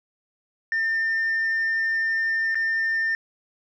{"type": "tone with dropouts", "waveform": "sine", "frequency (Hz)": 1803, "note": "A6", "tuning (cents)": 42, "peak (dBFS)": -19, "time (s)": [0.72, 3.15], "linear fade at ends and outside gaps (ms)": 1, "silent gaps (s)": [2.546, 2.554], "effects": ["tanh soft clip ceiling -19 dBFS"]}